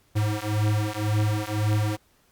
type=beating tone pair; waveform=square; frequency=105.1 / 107 Hz; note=G#2 / A2; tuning=+21 / -48 cents; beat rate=1.9 Hz; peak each=-26 dBFS; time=0.15-1.97 s; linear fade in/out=20 ms; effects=pink hiss -63 dBFS RMS until 2.31 s + Opus 48 kbps